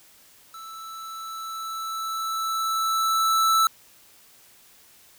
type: tone with level ramp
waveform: square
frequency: 1318.5 Hz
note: E6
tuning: in tune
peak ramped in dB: -39 to -17 dBFS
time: 0.54-3.67 s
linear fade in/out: 2 ms
effects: white hiss -54 dBFS RMS until 5.18 s